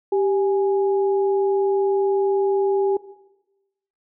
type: tone pair together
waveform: sine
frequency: 392 / 830.6 Hz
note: G4 / G#5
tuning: 0 / 0 cents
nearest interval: octave + minor second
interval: 1300 cents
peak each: -17 / -27 dBFS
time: 0.12-2.97 s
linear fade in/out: 5 ms
effects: noise-tail reverb RT60 1.0 s tail -17 dB re dry